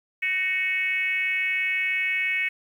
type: tone with frequency modulation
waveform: sine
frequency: 2217 Hz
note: C#7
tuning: in tune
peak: -22 dBFS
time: 0.22-2.49 s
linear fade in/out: 10 ms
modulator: 354 Hz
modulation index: 0.96
effects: 9-bit